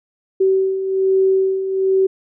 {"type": "beating tone pair", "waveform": "sine", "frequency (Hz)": [381.4, 382.6], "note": ["G4", "G4"], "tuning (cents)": [-47, -42], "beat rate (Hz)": 1.2, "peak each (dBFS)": [-21, -14], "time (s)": [0.4, 2.07], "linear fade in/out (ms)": 10, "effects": []}